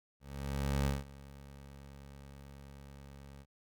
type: tone with ADSR envelope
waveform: 20% pulse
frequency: 69.3 Hz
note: C#2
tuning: in tune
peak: -24 dBFS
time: 0.2-3.46 s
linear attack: 660 ms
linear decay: 180 ms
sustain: -21 dB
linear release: 53 ms
effects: none